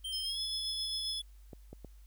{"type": "tone with pitch glide", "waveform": "square", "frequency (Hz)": [3141, 3425], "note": ["G7", "A7"], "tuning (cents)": [3, -47], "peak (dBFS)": -37, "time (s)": [0.04, 1.22], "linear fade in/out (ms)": 10, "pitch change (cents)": 150, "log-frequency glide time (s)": [0.23, 0.4]}
{"type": "tone with tremolo", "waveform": "triangle", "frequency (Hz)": 5160, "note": "E8", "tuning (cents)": -38, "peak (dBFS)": -34, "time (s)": [0.12, 1.2], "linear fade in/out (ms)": 20, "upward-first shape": "sine", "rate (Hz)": 7.5, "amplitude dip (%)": 50}
{"type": "clicks", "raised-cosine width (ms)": 2, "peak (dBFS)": -33, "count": 3, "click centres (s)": [1.532, 1.73, 1.847]}
{"effects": ["added 50 Hz sine -52 dBFS peak until 2.06 s", "white hiss -70 dBFS RMS until 2.06 s"]}